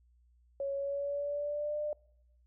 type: tone with pitch glide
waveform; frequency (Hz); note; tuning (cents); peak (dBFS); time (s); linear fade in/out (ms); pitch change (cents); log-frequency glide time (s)
sine; 554.4 to 597.6; C#5 to D5; 0 to +30; -32; 0.6-1.93; 2; +130; 0.74-1.77
effects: noise-tail reverb RT60 0.8 s tail -24 dB re dry + added 60 Hz sine -63 dBFS peak until 2.46 s